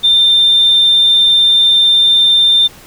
sine tone, 3591 Hz, A7, 35 cents sharp, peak -5 dBFS, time 0.03-2.68 s, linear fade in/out 20 ms, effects tanh soft clip ceiling -1 dBFS + pink hiss -38 dBFS RMS until 2.86 s

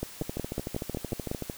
two click trains, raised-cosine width 2 ms, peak -17 / -19 dBFS, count 8 / 18, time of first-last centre 0.03-1.314 / 0.22-1.498 s, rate 5.45 / 13.3 Hz, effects white hiss -46 dBFS RMS until 1.57 s

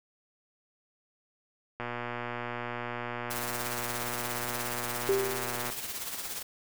click train, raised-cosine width 0.5 ms, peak -20 dBFS, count 469, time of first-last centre 1.8-5.7 s, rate 120 Hz
white noise with tremolo, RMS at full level -35 dBFS, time 3.3-6.43 s, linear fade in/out 10 ms, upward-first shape triangle, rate 17 Hz, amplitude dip 55%
sine tone with exponential decay, 392 Hz, G4, in tune, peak -21 dBFS, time 5.09-5.78 s, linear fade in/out 0 ms, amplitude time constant 150 ms
effects none

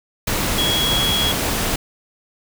sine tone in noise, 3326 Hz, G#7, 2 cents sharp, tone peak -18 dBFS, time 0.58-1.32 s, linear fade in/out 5 ms, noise pink, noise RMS -21 dBFS, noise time 0.27-1.76 s, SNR 0 dB, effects none

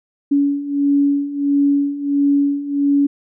sine beating tone pair, 282.2 / 283.7 Hz, C#4 / C#4, +31 / +40 cents, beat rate 1.5 Hz, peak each -19 / -15 dBFS, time 0.31-3.07 s, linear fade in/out 10 ms, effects none

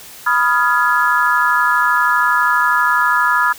sine chord, F half-diminished seventh, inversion second, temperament equal with one note detuned, 987.8 / 1244.5 / 1396.9 / 1685.4 Hz, Cb6 / Eb6 / F6 / Ab6, 0 / 0 / 0 / +25 cents, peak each -17 dBFS, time 0.26-3.53 s, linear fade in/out 10 ms, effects white hiss -37 dBFS RMS until 3.58 s

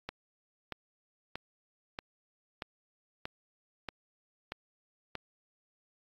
click train, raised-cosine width 0.3 ms, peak -21 dBFS, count 9, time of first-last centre 0.09-5.153 s, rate 1.58 Hz, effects AAC 32 kbps

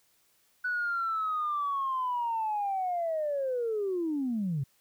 sine linear sweep, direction down, 1490 to 127.8 Hz, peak -27 dBFS, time 0.64-4.64 s, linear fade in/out 10 ms, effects tanh soft clip ceiling -23 dBFS + white hiss -68 dBFS RMS until 4.8 s

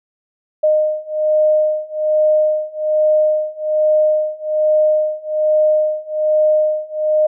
sine beating tone pair, 614 / 615.2 Hz, D#5 / D#5, -23 / -20 cents, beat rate 1.2 Hz, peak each -16 / -15 dBFS, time 0.63-7.27 s, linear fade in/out 10 ms, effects none

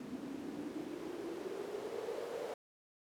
white noise with band-pass filter sweep, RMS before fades -43 dBFS, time 0-2.54 s, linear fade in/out 2 ms, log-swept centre 250 to 510 Hz, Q 6.4, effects none

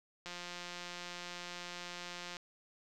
click train, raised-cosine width 0.2 ms, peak -27 dBFS, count 372, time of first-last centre 0.26-2.368 s, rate 176 Hz, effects none

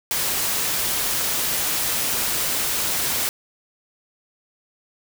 white noise, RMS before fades -23 dBFS, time 0.11-3.29 s, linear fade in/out 0 ms, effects none

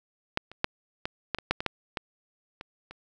clicks, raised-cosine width 0.3 ms, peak -9 / -28 / -7 / -14 / -11 / -19 / -7 / -15 / -10 / -14 / -23 / -27 dBFS, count 12, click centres 0.374 / 0.516 / 0.644 / 1.055 / 1.347 / 1.386 / 1.51 / 1.605 / 1.663 / 1.972 / 2.611 / 2.91 s, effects none

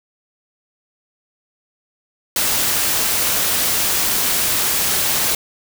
white noise, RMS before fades -18 dBFS, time 2.36-5.35 s, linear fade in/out 2 ms, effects none

